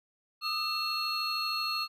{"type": "tone cluster", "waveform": "triangle", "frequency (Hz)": [1214, 1287, 2691, 4306], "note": ["D#6", "E6", "E7", "C8"], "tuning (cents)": [-43, -42, 35, 49], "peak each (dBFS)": [-34, -37, -36, -31], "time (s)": [0.41, 1.88], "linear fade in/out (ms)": 50, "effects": []}